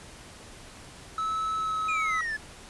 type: tone with pitch glide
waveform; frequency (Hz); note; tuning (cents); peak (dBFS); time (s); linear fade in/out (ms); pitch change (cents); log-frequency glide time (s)
triangle; 1300 to 1284.3; E6 to E6; -24 to -46; -25; 1.18-2.21; 2; -22; 1.57-1.78
type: exponential sweep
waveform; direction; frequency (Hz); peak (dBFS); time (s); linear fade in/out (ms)
triangle; down; 2489 to 1700; -27; 1.88-2.37; 10
effects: pink hiss -47 dBFS RMS until 2.69 s + resampled to 24000 Hz